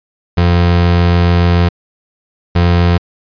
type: tone bursts at uneven times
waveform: 30% pulse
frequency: 86.9 Hz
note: F2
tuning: 8 cents flat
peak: -5 dBFS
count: 2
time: 0.37-1.69 / 2.55-2.98 s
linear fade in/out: 10 ms
effects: resampled to 11025 Hz